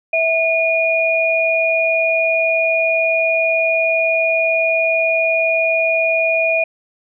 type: tone pair together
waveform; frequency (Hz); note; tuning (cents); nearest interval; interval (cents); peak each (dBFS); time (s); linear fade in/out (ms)
sine; 654.7 / 2442; E5 / D#7; -12 / -33; octave + major seventh; 2279; -16; 0.13-6.64; 5
effects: none